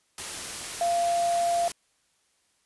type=tone in noise; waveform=sine; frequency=690 Hz; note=F5; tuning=21 cents flat; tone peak=-22 dBFS; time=0.81-1.68 s; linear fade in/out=2 ms; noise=white; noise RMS=-35 dBFS; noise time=0.18-1.72 s; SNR=+10 dB; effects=white hiss -69 dBFS RMS until 2.65 s + resampled to 24000 Hz